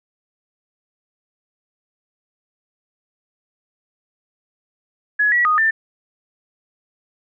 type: tone with pitch steps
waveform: sine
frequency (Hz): 1687 / 1932 / 1240 / 1784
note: G#6 / B6 / D#6 / A6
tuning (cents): +27 / -39 / -6 / +23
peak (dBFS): -13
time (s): 5.19-5.71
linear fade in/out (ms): 10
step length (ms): 130
effects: none